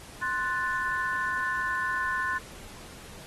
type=chord; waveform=sine; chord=F# diminished; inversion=second; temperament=equal; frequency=1046.5 / 1480 / 1760 Hz; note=C6 / F#6 / A6; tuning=0 / 0 / 0 cents; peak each=-31 dBFS; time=0.21-2.39 s; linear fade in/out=20 ms; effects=pink hiss -47 dBFS RMS until 3.26 s + AAC 32 kbps